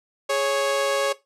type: tone pair together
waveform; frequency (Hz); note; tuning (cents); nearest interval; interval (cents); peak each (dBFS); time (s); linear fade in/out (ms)
sawtooth; 416.9 / 553; G#4 / C#5; +7 / -4; perfect fourth; 489; -24 / -17; 0.29-1.13; 10
effects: noise-tail reverb RT60 0.2 s tail -17 dB re dry + low-pass 10000 Hz 12 dB/octave

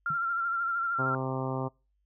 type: tone with vibrato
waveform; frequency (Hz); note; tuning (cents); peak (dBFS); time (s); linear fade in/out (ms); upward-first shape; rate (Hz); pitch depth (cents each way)
sine; 1372; F6; -31; -27; 0.06-1.15; 2; sine; 13; 41
type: tone with exponential decay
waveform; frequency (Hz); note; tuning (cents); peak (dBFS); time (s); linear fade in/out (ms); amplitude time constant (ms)
sine; 152.9; D#3; -30; -32; 0.1-0.19; 5; 19
type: harmonic tone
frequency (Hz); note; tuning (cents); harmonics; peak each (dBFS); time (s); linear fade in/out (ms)
131.4; C3; +8; 1 / 2 / 3 / 4 / 5 / 6 / 7 / 8 / 9; -33 / -36 / -38 / -39 / -40 / -41 / -41 / -42 / -43; 0.98-1.69; 20
effects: noise-tail reverb RT60 0.3 s tail -26 dB re dry + added 50 Hz sine -70 dBFS peak until 2.05 s

